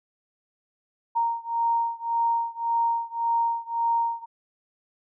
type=beating tone pair; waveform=sine; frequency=928 / 929.8 Hz; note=A#5 / A#5; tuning=-8 / -5 cents; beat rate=1.8 Hz; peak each=-25 / -26 dBFS; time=1.15-4.26 s; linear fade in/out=20 ms; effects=none